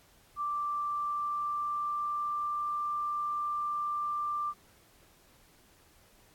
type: tone with pitch glide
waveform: sine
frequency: 1174.7 to 1183.6 Hz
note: D6 to D6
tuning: 0 to +13 cents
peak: -30 dBFS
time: 0.36-4.54 s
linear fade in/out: 50 ms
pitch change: +13 cents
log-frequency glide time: 0.87-2.7 s
effects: pink hiss -62 dBFS RMS until 6.34 s + AAC 64 kbps